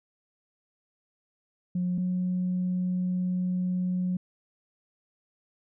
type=tone pair in turn; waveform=sine; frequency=179.4 / 181.8 Hz; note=F3 / F#3; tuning=+47 / -30 cents; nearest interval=unison; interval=23 cents; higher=second; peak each=-24 dBFS; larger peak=neither; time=1.75-1.98 / 1.98-4.17 s; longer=second; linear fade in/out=5 ms; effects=tanh soft clip ceiling -21 dBFS